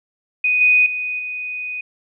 sine tone with level steps, 2489 Hz, D#7, in tune, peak -14 / -10 / -21 / -24 dBFS, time 0.44-1.81 s, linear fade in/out 5 ms, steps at 0.61 / 0.86 / 1.19 s, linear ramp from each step 2 ms, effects none

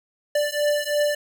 square beating tone pair, 587.3 / 590.3 Hz, D5 / D5, 0 / +9 cents, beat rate 3 Hz, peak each -24 dBFS, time 0.35-1.15 s, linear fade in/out 5 ms, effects none

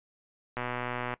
click train, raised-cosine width 0.5 ms, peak -18 dBFS, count 71, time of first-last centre 0.57-1.139 s, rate 123 Hz, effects noise-tail reverb RT60 0.1 s tail -18 dB re dry + resampled to 8000 Hz

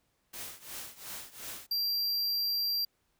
white noise with tremolo, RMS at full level -40 dBFS, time 0.33-1.67 s, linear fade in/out 10 ms, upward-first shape triangle, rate 2.8 Hz, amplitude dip 90%
square tone, 4735 Hz, D8, 13 cents sharp, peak -29 dBFS, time 1.71-2.85 s, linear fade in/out 5 ms
effects pink hiss -75 dBFS RMS until 3.19 s

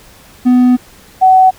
triangle / sine tone pair in turn, 249.3 / 751.6 Hz, B3 / F#5, +16 / +27 cents, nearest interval octave + perfect fifth, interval 1911 cents, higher second, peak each -3 dBFS, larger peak neither, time 0.45-0.77 / 1.21-1.51 s, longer first, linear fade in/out 20 ms, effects pink hiss -41 dBFS RMS until 1.58 s

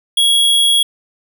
square tone, 3322 Hz, G#7, in tune, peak -10 dBFS, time 0.17-0.83 s, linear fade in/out 5 ms, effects none

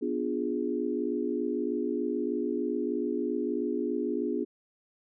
sine chord, B diminished seventh, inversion none, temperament equal with one note detuned, 246.9 / 293.7 / 352.1 / 415.3 Hz, B3 / D4 / F4 / Ab4, 0 / 0 / +14 / 0 cents, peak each -33 dBFS, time 0.01-4.45 s, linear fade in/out 20 ms, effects none

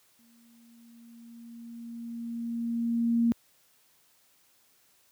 sine tone with exponential growth, 233.1 Hz, A#3, in tune, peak -20 dBFS, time 0.19-3.32 s, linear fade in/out 0 ms, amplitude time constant 680 ms, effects white hiss -65 dBFS RMS until 5.11 s + high-pass 60 Hz 12 dB/octave

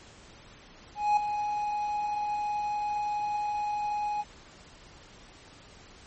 triangle tone with ADSR envelope, 834 Hz, G#5, 7 cents sharp, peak -17 dBFS, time 0.95-4.24 s, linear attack 220 ms, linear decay 4 ms, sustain -9 dB, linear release 39 ms, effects pink hiss -52 dBFS RMS until 6.06 s + MP3 32 kbps

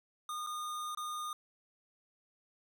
square tone with dropouts, 1222 Hz, D#6, 32 cents flat, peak -38 dBFS, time 0.29-1.33 s, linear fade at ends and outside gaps 2 ms, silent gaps 0.465-0.47 / 0.949-0.973 s, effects none

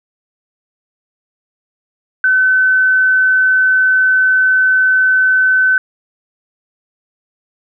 sine tone, 1519 Hz, F#6, 45 cents sharp, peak -8 dBFS, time 2.24-5.78 s, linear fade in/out 2 ms, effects none

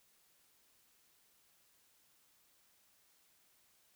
silence, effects white hiss -71 dBFS RMS until 3.95 s

